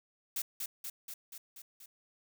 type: noise with echo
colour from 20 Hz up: blue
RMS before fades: -35 dBFS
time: 0.36-0.42 s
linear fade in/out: 5 ms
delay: 240 ms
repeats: 6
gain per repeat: -3 dB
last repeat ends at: 1.86 s
effects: none